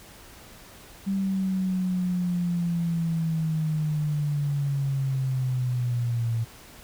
sine linear sweep, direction down, 196 to 113.6 Hz, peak -23 dBFS, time 1.06-6.45 s, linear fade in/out 20 ms, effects pink hiss -48 dBFS RMS until 6.83 s

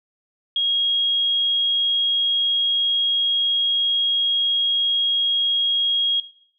sine tone, 3279 Hz, G#7, 23 cents flat, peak -18 dBFS, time 0.56-6.2 s, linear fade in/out 2 ms, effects noise-tail reverb RT60 0.6 s tail -17 dB re dry

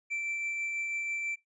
triangle tone with tremolo, 2338 Hz, D7, 8 cents flat, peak -29 dBFS, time 0.1-1.36 s, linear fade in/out 20 ms, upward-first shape triangle, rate 6.1 Hz, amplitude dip 25%, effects noise-tail reverb RT60 0.2 s tail -24 dB re dry + resampled to 24000 Hz

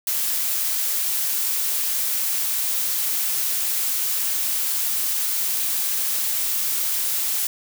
blue noise, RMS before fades -23 dBFS, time 0.07-7.47 s, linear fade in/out 2 ms, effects none

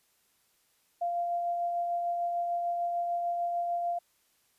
sine tone with tremolo, 694 Hz, F5, 11 cents flat, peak -27 dBFS, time 1.01-3.99 s, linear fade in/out 10 ms, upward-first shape sine, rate 6.7 Hz, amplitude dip 25%, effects white hiss -70 dBFS RMS until 4.58 s + resampled to 32000 Hz

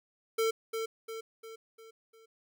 square tone with echo, 448.2 Hz, A4, 32 cents sharp, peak -27 dBFS, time 0.38-0.51 s, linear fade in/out 10 ms, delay 350 ms, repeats 5, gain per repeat -6 dB, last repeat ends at 2.26 s, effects none

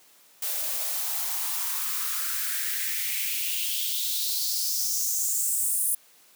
blue noise with high-pass filter sweep, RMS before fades -28 dBFS, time 0.42-5.95 s, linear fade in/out 5 ms, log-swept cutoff 510 to 10000 Hz, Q 3.8, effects white hiss -57 dBFS RMS until 6.35 s + high-pass 200 Hz 12 dB/octave

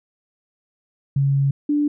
sine tone pair in turn, 138.59 / 293.7 Hz, C#3 / D4, 0 / 0 cents, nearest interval octave + minor second, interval 1300 cents, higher second, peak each -15 / -16 dBFS, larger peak first, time 1.16-1.51 / 1.69-1.88 s, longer first, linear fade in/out 5 ms, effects none

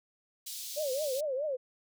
pink high-pass noise, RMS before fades -41 dBFS, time 0.46-1.21 s, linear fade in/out 10 ms, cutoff 3700 Hz, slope 24 dB/octave
sine tone with vibrato, 562 Hz, C#5, 24 cents sharp, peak -30 dBFS, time 0.76-1.57 s, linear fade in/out 20 ms, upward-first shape triangle, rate 4.7 Hz, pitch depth 210 cents each way
effects none

